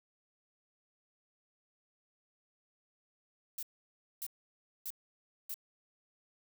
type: noise bursts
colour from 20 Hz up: violet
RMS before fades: -40 dBFS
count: 4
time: 3.58-5.542 s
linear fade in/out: 2 ms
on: 48 ms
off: 590 ms
effects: none